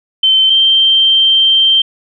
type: tone pair in turn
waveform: sine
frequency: 3091 / 3140 Hz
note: G7 / G7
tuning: -25 / +2 cents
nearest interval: unison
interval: 27 cents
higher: second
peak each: -6 dBFS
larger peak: neither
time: 0.23-0.5 / 0.5-1.82 s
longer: second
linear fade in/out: 5 ms
effects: none